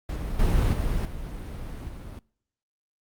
brown noise with level steps, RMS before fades -31 / -22 / -26 / -35 / -38 dBFS, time 0.09-2.19 s, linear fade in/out 2 ms, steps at 0.39 / 0.73 / 1.05 / 1.88 s, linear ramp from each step 5 ms, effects noise-tail reverb RT60 0.7 s tail -26 dB re dry + Opus 48 kbps

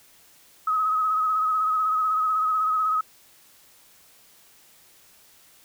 sine tone with vibrato, 1272 Hz, D#6, 38 cents sharp, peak -20 dBFS, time 0.67-3.01 s, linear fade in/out 5 ms, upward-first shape sine, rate 16 Hz, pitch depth 32 cents each way, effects white hiss -55 dBFS RMS until 5.64 s

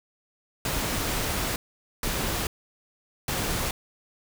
pink noise bursts at uneven times, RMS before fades -28 dBFS, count 3, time 0.65-1.56 / 2.03-2.47 / 3.28-3.71 s, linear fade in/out 2 ms, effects none

